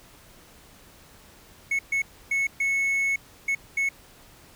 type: tone bursts at uneven times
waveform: triangle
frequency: 2200 Hz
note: C#7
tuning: 14 cents flat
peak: -20 dBFS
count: 6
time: 1.71-1.79 / 1.92-2.02 / 2.31-2.47 / 2.6-3.16 / 3.48-3.55 / 3.77-3.89 s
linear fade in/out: 5 ms
effects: pink hiss -52 dBFS RMS until 4.55 s